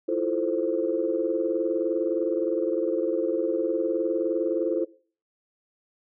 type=chord; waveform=sine; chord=F major seventh; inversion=third; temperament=equal; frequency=329.6 / 349.2 / 440 / 523.3 Hz; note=E4 / F4 / A4 / C5; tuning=0 / 0 / 0 / 0 cents; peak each=-28 dBFS; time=0.08-4.85 s; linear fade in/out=10 ms; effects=noise-tail reverb RT60 0.4 s tail -18 dB re dry + tanh soft clip ceiling -12 dBFS